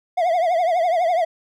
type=tone with vibrato; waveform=triangle; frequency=689 Hz; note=F5; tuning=24 cents flat; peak=-14 dBFS; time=0.17-1.25 s; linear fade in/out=10 ms; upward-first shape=triangle; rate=12 Hz; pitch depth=140 cents each way; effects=none